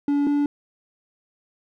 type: tone pair in turn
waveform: triangle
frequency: 286.4 / 288.9 Hz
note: D4 / D4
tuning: -43 / -28 cents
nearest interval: unison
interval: 15 cents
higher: second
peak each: -16 dBFS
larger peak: neither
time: 0.08-0.27 / 0.27-0.46 s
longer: neither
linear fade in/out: 2 ms
effects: none